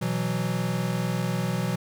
square chord, B suspended fourth, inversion none, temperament equal, 123.47 / 164.81 / 185 Hz, B2 / E3 / F#3, 0 / 0 / 0 cents, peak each -30 dBFS, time 0.01-1.76 s, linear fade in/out 10 ms, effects none

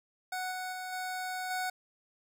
25% pulse tone with level steps, 740 Hz, F#5, in tune, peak -30 / -32 / -34 / -31 / -28 dBFS, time 0.32-1.7 s, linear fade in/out 5 ms, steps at 0.51 / 0.72 / 0.92 / 1.5 s, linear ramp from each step 10 ms, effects none

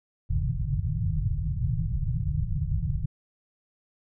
white low-pass noise, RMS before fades -27 dBFS, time 0.29-3.06 s, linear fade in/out 10 ms, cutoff 160 Hz, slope 96 dB/octave, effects none

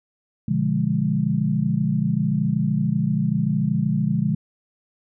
sine chord, B diminished seventh, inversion none, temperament equal with one note detuned, 121.49 / 146.83 / 174.61 / 207.7 Hz, B2 / D3 / F3 / Ab3, -28 / 0 / 0 / 0 cents, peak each -27 / -23 / -24 / -23 dBFS, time 0.48-4.35 s, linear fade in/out 5 ms, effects none

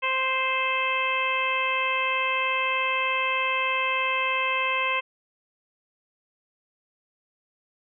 harmonic tone, 523.3 Hz, C5, in tune, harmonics 1 / 2 / 3 / 4 / 5 / 6, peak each -33 / -27 / -36 / -29 / -27 / -35 dBFS, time 0.02-5.01 s, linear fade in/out 20 ms, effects none

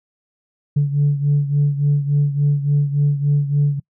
sine beating tone pair, 143.5 / 147 Hz, D3 / D3, -40 / +2 cents, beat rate 3.5 Hz, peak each -14 / -19 dBFS, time 0.76-3.8 s, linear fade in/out 10 ms, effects noise-tail reverb RT60 0.1 s tail -26 dB re dry + tanh soft clip ceiling -9 dBFS

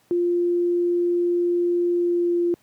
sine tone with pitch glide, 349.2 to 346.4 Hz, F4 to F4, 0 to -14 cents, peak -18 dBFS, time 0.11-2.54 s, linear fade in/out 0 ms, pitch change -14 cents, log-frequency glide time 1.91-2.43 s, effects pink hiss -61 dBFS RMS until 2.62 s + high-pass 100 Hz 12 dB/octave

